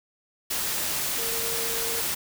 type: tone in noise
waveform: sine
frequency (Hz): 460.3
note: A#4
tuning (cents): -22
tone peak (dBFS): -35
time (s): 1.18-2.01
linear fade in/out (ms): 10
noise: white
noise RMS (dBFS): -28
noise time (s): 0.5-2.15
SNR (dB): -10
effects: none